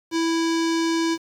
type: tone with low-pass filter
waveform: square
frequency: 329.6 Hz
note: E4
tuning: in tune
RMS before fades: -22 dBFS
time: 0.11-1.18 s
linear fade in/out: 50 ms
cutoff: 5900 Hz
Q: 1.8
effects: 8-bit